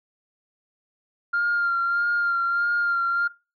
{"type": "tone with vibrato", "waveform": "sine", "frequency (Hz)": 1396.9, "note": "F6", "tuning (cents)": 0, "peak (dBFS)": -19, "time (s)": [1.33, 3.28], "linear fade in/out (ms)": 10, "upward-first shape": "sine", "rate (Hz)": 1.6, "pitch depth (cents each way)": 25, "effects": ["noise-tail reverb RT60 0.3 s tail -21 dB re dry", "tanh soft clip ceiling -16 dBFS"]}